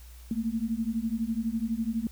sine beating tone pair, 220 / 232 Hz, A3 / A#3, 0 / -8 cents, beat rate 12 Hz, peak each -30 dBFS, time 0.31-2.07 s, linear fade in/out 2 ms, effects added 60 Hz sine -45 dBFS peak until 2.11 s + white hiss -56 dBFS RMS until 2.11 s

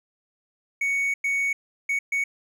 triangle tone bursts at uneven times, 2228 Hz, C#7, 8 cents sharp, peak -20 dBFS, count 4, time 0.81-1.14 / 1.24-1.53 / 1.89-1.99 / 2.12-2.24 s, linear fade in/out 5 ms, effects none

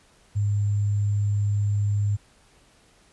sine tone with sample-and-hold, 102.5 Hz, G#2, 22 cents flat, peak -20 dBFS, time 0.35-2.17 s, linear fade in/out 20 ms, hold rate 7350 Hz, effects pink hiss -58 dBFS RMS until 3.12 s + resampled to 24000 Hz

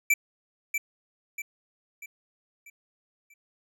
square tone with echo, 2329 Hz, D7, 15 cents flat, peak -19 dBFS, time 0.1-0.14 s, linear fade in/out 5 ms, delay 640 ms, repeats 5, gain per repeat -7 dB, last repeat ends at 3.34 s, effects none

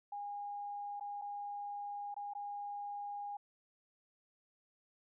sine tone with dropouts, 816 Hz, G#5, 31 cents flat, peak -40 dBFS, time 0.12-3.37 s, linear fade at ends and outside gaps 5 ms, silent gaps 0.998-1.008 / 1.215-1.219 / 2.143-2.164 / 2.336-2.35 s, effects none

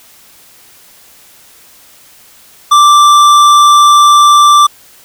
sine tone with tanh clipping, 1174.7 Hz, D6, in tune, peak -4 dBFS, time 2.71-4.67 s, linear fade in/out 10 ms, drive 15 dB, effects white hiss -41 dBFS RMS until 5.04 s

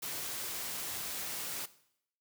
white noise, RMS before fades -39 dBFS, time 0.02-1.66 s, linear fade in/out 10 ms, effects noise-tail reverb RT60 0.7 s tail -17 dB re dry + high-pass 80 Hz 12 dB/octave

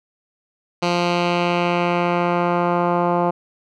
10% pulse tone with low-pass filter sweep, 174.61 Hz, F3, in tune, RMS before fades -19 dBFS, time 0.82-3.31 s, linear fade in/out 10 ms, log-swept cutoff 4500 to 960 Hz, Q 1.4, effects none

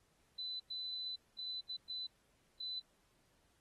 sine tone bursts at uneven times, 4008 Hz, B7, 25 cents sharp, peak -40 dBFS, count 6, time 0.38-0.6 / 0.7-1.16 / 1.38-1.61 / 1.69-1.77 / 1.89-2.07 / 2.6-2.8 s, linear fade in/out 10 ms, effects pink hiss -75 dBFS RMS until 3.6 s + AAC 32 kbps

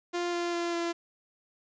sawtooth tone with pitch steps, 349.2 / 346.2 / 343.2 / 340.2 Hz, F4 / F4 / F4 / F4, 0 / -15 / -30 / -45 cents, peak -25 dBFS, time 0.13-0.93 s, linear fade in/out 20 ms, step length 200 ms, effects resampled to 16000 Hz + 10-bit

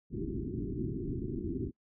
white low-pass noise, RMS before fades -36 dBFS, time 0.1-1.72 s, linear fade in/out 50 ms, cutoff 390 Hz, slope 96 dB/octave, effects noise-tail reverb RT60 0.1 s tail -24 dB re dry

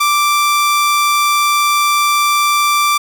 sawtooth tone, 1174.7 Hz, D6, in tune, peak -7 dBFS, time 0-2.98 s, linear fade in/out 10 ms, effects none

